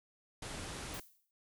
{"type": "low-pass noise", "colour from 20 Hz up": "pink", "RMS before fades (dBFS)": -44, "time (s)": [0.42, 1], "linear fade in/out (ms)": 5, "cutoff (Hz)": 11000, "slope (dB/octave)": 96}
{"type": "noise with exponential decay", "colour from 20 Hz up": "violet", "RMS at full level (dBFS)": -47, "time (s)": [0.94, 1.31], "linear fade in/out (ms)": 1, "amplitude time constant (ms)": 79}
{"effects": []}